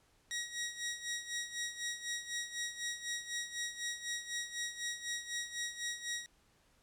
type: tone with tremolo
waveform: 15% pulse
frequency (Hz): 1899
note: A#6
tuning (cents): +32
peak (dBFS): -29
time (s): 0.31-6.26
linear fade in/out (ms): 0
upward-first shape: sine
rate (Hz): 4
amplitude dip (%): 75
effects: pink hiss -70 dBFS RMS until 6.82 s + low-pass 11000 Hz 12 dB/octave